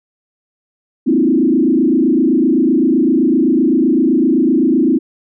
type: tone with frequency modulation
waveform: sine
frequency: 287.7 Hz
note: D4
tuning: 36 cents flat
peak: -9 dBFS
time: 1.06-4.99 s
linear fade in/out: 20 ms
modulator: 27.8 Hz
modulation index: 2.1
effects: none